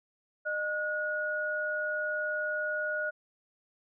sine tone pair together, 610 / 1450.8 Hz, D#5 / F#6, -34 / -34 cents, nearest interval octave + minor third, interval 1500 cents, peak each -34 / -31 dBFS, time 0.45-3.11 s, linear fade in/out 20 ms, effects none

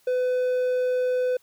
triangle tone, 503 Hz, B4, 32 cents sharp, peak -19 dBFS, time 0.07-1.37 s, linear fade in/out 5 ms, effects white hiss -62 dBFS RMS until 1.42 s

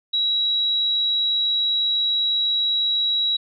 sine tone, 3878 Hz, B7, 32 cents flat, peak -18 dBFS, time 0.13-3.37 s, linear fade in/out 10 ms, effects none

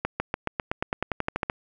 accelerating click train, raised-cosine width 0.5 ms, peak -10 dBFS, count 15, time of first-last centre 0.05-1.499 s, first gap 150 ms, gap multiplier 0.94, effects none

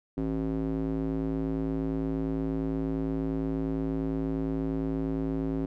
square tone with band-pass filter, 54.3 Hz, A1, 22 cents flat, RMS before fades -30 dBFS, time 0.17-5.66 s, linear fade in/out 5 ms, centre 290 Hz, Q 2.3, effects none

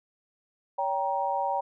sine chord, G diminished, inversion second, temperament just, 564.5 / 784 / 940.8 Hz, Db5 / G5 / Bb5, +31 / 0 / +16 cents, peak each -32 / -29 / -29 dBFS, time 0.78-1.61 s, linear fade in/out 10 ms, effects none

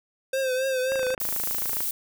square tone with vibrato, 522 Hz, C5, 4 cents flat, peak -24 dBFS, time 0.33-1.15 s, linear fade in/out 5 ms, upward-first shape triangle, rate 3.7 Hz, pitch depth 61 cents each way
click train, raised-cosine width 0.5 ms, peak -20 dBFS, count 25, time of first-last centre 0.92-1.806 s, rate 27.1 Hz
violet noise, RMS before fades -28 dBFS, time 1.2-1.91 s, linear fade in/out 2 ms
effects none

